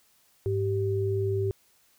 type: tone pair together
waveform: sine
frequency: 102.8 / 388.6 Hz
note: G#2 / G4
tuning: -17 / -15 cents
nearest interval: octave + major seventh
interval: 2302 cents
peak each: -27 dBFS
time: 0.46-1.51 s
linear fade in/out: 0 ms
effects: white hiss -64 dBFS RMS until 1.98 s